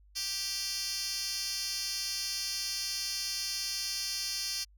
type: tone with high-pass filter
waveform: 10% pulse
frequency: 391.6 Hz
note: G4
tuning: 2 cents flat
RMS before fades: -35 dBFS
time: 0.15-4.65 s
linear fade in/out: 20 ms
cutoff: 4300 Hz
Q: 5.9
effects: added 50 Hz sine -57 dBFS peak until 4.77 s